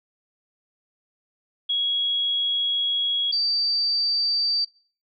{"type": "tone pair in turn", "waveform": "sine", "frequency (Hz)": [3322, 4644], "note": ["G#7", "D8"], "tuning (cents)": [0, -20], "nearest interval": "tritone", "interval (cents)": 580, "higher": "second", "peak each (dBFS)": [-20, -19], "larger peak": "second", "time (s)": [[1.69, 3.32], [3.32, 4.65]], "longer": "first", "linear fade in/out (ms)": 10, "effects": ["noise-tail reverb RT60 0.4 s tail -20 dB re dry", "MP3 96 kbps"]}